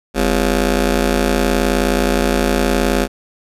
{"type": "ring-modulated tone", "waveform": "15% pulse", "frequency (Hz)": 150.8, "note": "D3", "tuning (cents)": 46, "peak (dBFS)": -4, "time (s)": [0.14, 3.08], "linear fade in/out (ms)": 50, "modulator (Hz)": 105, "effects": ["resampled to 32000 Hz"]}